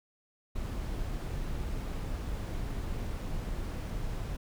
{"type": "noise", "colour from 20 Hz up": "brown", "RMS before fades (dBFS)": -35, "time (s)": [0.55, 4.37], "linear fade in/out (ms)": 10, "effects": []}